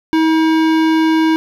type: tone with hard clipping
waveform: sine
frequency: 319.8 Hz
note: D#4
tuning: 48 cents sharp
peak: -12 dBFS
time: 0.13-1.36 s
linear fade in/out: 0 ms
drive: 18 dB
effects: none